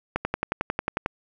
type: click train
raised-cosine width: 0.5 ms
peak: -9 dBFS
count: 11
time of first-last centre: 0.16-1.061 s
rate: 11.1 Hz
effects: none